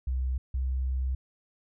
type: tone pair in turn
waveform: sine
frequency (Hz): 64.1 / 64.77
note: C2 / C2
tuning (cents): -35 / -17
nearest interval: unison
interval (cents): 18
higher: second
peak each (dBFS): -26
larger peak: neither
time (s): 0.07-0.38 / 0.54-1.15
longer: second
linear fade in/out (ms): 5
effects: none